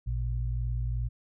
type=tone pair together; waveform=sine; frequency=55.97 / 118.6 Hz; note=A1 / A#2; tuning=+30 / +30 cents; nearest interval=octave + minor second; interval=1300 cents; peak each=-29 / -32 dBFS; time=0.06-1.09 s; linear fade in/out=20 ms; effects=none